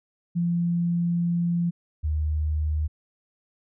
sine tone pair in turn, 172 / 76.62 Hz, F3 / D#2, -26 / -26 cents, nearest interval octave + major second, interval 1400 cents, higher first, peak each -21 / -22 dBFS, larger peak first, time 0.35-1.71 / 2.03-2.88 s, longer first, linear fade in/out 20 ms, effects none

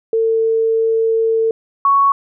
sine tone pair in turn, 449.5 / 1112.6 Hz, A4 / C#6, +37 / +6 cents, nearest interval octave + major third, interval 1569 cents, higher second, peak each -12 / -9 dBFS, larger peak second, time 0.13-1.51 / 1.85-2.12 s, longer first, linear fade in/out 2 ms, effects none

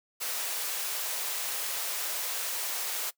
white high-pass noise, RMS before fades -33 dBFS, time 0.2-3.11 s, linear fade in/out 20 ms, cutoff 440 Hz, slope 24 dB/octave, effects noise-tail reverb RT60 0.1 s tail -21 dB re dry

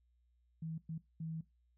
sine tone bursts at uneven times, 161.1 Hz, E3, 39 cents flat, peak -39 dBFS, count 3, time 0.62-0.78 / 0.89-0.98 / 1.2-1.41 s, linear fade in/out 5 ms, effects noise-tail reverb RT60 0.2 s tail -18 dB re dry + added 60 Hz sine -70 dBFS peak until 1.77 s

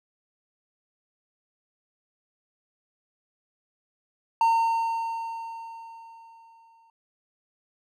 triangle tone with exponential decay, 913 Hz, A#5, 36 cents flat, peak -15 dBFS, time 4.41-6.9 s, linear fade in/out 2 ms, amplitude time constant 540 ms, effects none

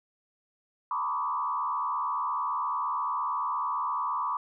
sine tone with frequency modulation, 1070 Hz, C6, 38 cents sharp, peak -27 dBFS, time 0.91-4.37 s, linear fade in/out 2 ms, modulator 74.4 Hz, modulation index 1.8, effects none

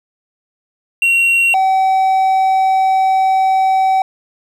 triangle tone pair in turn, 2743 / 763.5 Hz, F7 / G5, -32 / -46 cents, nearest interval octave + minor seventh, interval 2214 cents, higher first, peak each -8 dBFS, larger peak neither, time 1.02-1.54 / 1.54-4.02 s, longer second, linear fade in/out 2 ms, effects none

